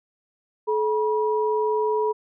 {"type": "tone pair together", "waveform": "sine", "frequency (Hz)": [430, 965.3], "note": ["A4", "B5"], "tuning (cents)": [-40, -40], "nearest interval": "octave + major second", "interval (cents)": 1400, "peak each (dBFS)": [-21, -25], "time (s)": [0.67, 2.13], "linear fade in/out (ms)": 20, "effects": []}